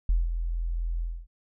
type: tone with ADSR envelope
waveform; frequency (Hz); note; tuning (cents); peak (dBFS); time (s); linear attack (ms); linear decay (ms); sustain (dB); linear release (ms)
sine; 42.1; E1; +37; -18; 0.09-1.27; 3; 190; -8; 260
effects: none